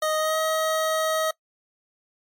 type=tone with pitch glide; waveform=25% pulse; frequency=622.3 to 633.5 Hz; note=D#5 to D#5; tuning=0 to +31 cents; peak=-18 dBFS; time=0.02-1.31 s; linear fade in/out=5 ms; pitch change=+31 cents; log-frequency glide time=0.18-0.38 s; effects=noise-tail reverb RT60 0.1 s tail -23 dB re dry + MP3 64 kbps